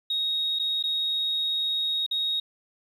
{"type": "tone with dropouts", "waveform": "sine", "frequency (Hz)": 3758, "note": "A#7", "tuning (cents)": 13, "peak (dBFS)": -23, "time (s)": [0.1, 2.4], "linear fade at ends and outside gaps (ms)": 5, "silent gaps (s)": [[0.589, 0.595], [0.827, 0.837], [2.064, 2.111]], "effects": ["tanh soft clip ceiling -19 dBFS", "10-bit"]}